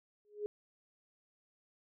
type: tone with exponential growth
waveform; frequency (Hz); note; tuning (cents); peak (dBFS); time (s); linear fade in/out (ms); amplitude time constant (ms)
sine; 416.6; G#4; +5; -31; 0.25-0.46; 0; 44
effects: none